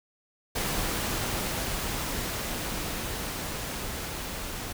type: noise with level ramp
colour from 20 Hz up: pink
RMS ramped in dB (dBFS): -29 to -36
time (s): 0.55-4.73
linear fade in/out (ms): 10
effects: none